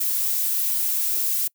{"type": "noise", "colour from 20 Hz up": "violet", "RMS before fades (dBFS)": -23, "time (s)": [0, 1.48], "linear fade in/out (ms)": 10, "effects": ["noise-tail reverb RT60 0.1 s tail -25 dB re dry"]}